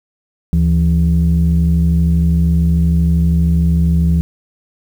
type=tone pair together; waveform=sine; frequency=74.6 / 167.47 Hz; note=D2 / E3; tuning=+28 / +28 cents; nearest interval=octave + major second; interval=1400 cents; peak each=-11 dBFS; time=0.53-4.21 s; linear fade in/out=0 ms; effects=tanh soft clip ceiling -5 dBFS + 7-bit